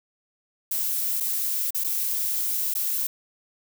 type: noise with dropouts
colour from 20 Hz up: violet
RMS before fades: -26 dBFS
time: 0.71-3.07 s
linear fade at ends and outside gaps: 5 ms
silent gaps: 1.202-1.206 / 1.707-1.746 / 1.839-1.844 / 2.74-2.751 s
effects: none